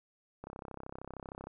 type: click train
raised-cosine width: 1 ms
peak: -29 dBFS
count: 35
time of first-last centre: 0.44-1.47 s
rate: 33 Hz
effects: none